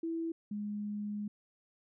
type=tone pair in turn; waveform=sine; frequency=329.6 / 207.6 Hz; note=E4 / G#3; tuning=0 / 0 cents; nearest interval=minor sixth; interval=800 cents; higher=first; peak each=-33 / -35 dBFS; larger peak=first; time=0.03-0.32 / 0.51-1.28 s; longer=second; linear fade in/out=5 ms; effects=none